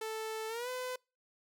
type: tone with pitch glide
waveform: sawtooth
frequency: 440 to 505.4 Hz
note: A4 to B4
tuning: 0 to +40 cents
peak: -33 dBFS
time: 0.01-0.96 s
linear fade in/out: 5 ms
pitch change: +240 cents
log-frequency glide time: 0.48-0.69 s
effects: noise-tail reverb RT60 0.3 s tail -26 dB re dry